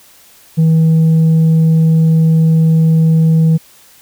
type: tone with tanh clipping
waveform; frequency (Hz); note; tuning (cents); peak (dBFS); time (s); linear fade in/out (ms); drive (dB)
sine; 161.1; E3; -39; -7; 0.57-3.58; 20; 2
effects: white hiss -44 dBFS RMS until 4.01 s